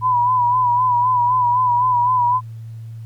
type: tone with vibrato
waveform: sine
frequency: 987.8 Hz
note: B5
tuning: in tune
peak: -13 dBFS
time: 0.01-2.41 s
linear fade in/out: 50 ms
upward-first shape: sine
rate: 3.9 Hz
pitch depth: 51 cents each way
effects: added 113 Hz sine -30 dBFS peak until 3.05 s + pink hiss -58 dBFS RMS until 3.05 s